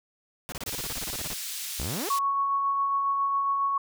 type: noise bursts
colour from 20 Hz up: pink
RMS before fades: -36 dBFS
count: 15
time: 0.49-1.333 s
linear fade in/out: 0 ms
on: 31 ms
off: 27 ms
type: high-pass noise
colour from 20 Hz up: pink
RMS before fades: -35 dBFS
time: 0.66-2.19 s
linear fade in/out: 5 ms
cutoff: 3700 Hz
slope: 12 dB/octave
type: exponential sweep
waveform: sawtooth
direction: up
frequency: 51.91 to 461.8 Hz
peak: -27 dBFS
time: 1.79-2.09 s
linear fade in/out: 0 ms
type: tone with tremolo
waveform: sine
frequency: 1108.7 Hz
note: C#6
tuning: in tune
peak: -22 dBFS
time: 2.1-3.78 s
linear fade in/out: 5 ms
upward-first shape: sine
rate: 7.3 Hz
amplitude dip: 25%
effects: none